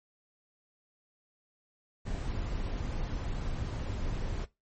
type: noise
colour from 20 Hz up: brown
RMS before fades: -34 dBFS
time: 2.05-4.46 s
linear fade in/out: 20 ms
effects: noise-tail reverb RT60 0.2 s tail -18 dB re dry + MP3 32 kbps